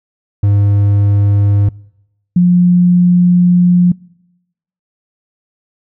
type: tone pair in turn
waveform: triangle / sine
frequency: 101.4 / 177.46 Hz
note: G#2 / F3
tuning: -41 / +28 cents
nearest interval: minor seventh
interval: 969 cents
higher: second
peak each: -5 dBFS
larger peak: neither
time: 0.43-1.69 / 2.36-3.92 s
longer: second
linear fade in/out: 5 ms
effects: noise-tail reverb RT60 0.9 s tail -25 dB re dry